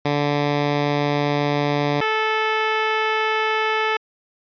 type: tone pair in turn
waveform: 10% pulse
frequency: 145.4 / 436.7 Hz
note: D3 / A4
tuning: -17 / -13 cents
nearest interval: octave + perfect fifth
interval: 1904 cents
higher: second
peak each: -10 dBFS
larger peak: neither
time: 0.05-2.01 / 2.01-3.97 s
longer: neither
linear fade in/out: 5 ms
effects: resampled to 11025 Hz